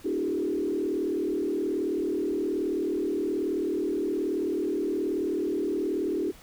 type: tone with frequency modulation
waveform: sine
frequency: 348.4 Hz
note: F4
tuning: 4 cents flat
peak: -25 dBFS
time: 0.04-6.32 s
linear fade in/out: 20 ms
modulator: 38.8 Hz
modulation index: 1.7
effects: pink hiss -52 dBFS RMS until 6.42 s